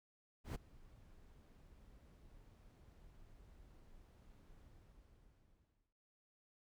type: noise with ADSR envelope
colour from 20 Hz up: brown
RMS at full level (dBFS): -38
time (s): 0.44-5.95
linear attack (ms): 110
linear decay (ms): 14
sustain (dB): -24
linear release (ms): 1300
effects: none